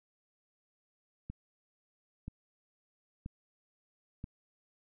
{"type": "click train", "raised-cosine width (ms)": 5, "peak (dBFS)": -28, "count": 4, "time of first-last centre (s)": [1.3, 4.241], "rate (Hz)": 1.02, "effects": []}